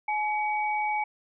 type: tone pair together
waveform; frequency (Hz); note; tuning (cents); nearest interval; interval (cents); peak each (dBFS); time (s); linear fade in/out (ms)
sine; 848 / 2264; G#5 / C#7; +36 / +36; octave + perfect fourth; 1700; -26 / -31; 0.08-1.04; 5
effects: none